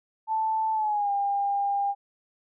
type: tone with pitch glide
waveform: sine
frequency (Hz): 880 to 802.3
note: A5 to G5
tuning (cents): 0 to +40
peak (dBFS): -23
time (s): 0.27-1.95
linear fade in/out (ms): 50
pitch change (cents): -160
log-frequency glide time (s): 0.73-1.11
effects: none